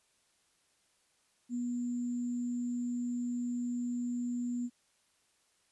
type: tone with sample-and-hold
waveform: sine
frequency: 242.8 Hz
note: B3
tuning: 29 cents flat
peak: -32 dBFS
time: 1.49-4.7 s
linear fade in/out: 50 ms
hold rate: 7350 Hz
effects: white hiss -72 dBFS RMS until 5.71 s + resampled to 24000 Hz